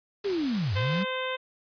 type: linear two-way sweep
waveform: sine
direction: down then up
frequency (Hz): 418.3 to 88.4 to 203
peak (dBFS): -25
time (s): 0.24-1.05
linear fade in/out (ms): 20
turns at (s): 0.74
type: noise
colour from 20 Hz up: white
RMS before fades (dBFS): -36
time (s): 0.24-1.03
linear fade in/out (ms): 5
type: harmonic tone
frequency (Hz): 516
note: C5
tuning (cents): -24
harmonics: 1 / 2 / 3 / 4 / 5 / 6 / 7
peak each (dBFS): -32 / -35 / -37 / -38 / -39 / -40 / -40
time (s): 0.75-1.37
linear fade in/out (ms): 20
effects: resampled to 11025 Hz